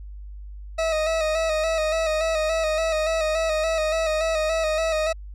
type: tone with vibrato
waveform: 40% pulse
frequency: 635 Hz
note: D#5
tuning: 35 cents sharp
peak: -20 dBFS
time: 0.78-5.13 s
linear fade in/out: 10 ms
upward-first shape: square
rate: 3.5 Hz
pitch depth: 37 cents each way
effects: added 50 Hz sine -35 dBFS peak until 5.34 s + low-pass 7000 Hz 12 dB/octave